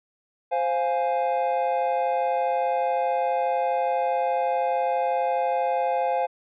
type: chord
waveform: triangle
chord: F minor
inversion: second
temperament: equal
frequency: 523.3 / 698.5 / 830.6 Hz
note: C5 / F5 / Ab5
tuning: 0 / 0 / 0 cents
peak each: -24 dBFS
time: 0.51-6.27 s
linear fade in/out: 20 ms
effects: resampled to 8000 Hz